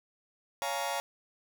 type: chord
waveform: sawtooth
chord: Bb minor seventh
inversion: first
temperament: just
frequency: 559.4 / 699.2 / 839.1 / 932.3 Hz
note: Db5 / F5 / Ab5 / Bb5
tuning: +16 / +2 / +18 / 0 cents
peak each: -33 dBFS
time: 0.62-1 s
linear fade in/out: 0 ms
effects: 9-bit